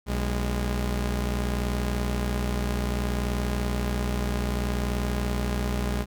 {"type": "tone pair together", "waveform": "sawtooth", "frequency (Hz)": [60.62, 204.9], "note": ["B1", "G#3"], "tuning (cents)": [-32, -23], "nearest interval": "octave + major sixth", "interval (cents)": 2109, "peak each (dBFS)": [-22, -27], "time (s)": [0.06, 6.06], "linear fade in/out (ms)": 50, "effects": []}